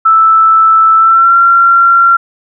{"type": "tone with pitch glide", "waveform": "sine", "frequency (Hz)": [1318.5, 1371.3], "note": ["E6", "F6"], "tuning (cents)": [0, -32], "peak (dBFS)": -3, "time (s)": [0.05, 2.17], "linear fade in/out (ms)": 10, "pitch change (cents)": 68, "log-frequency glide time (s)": [0.96, 1.36], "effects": []}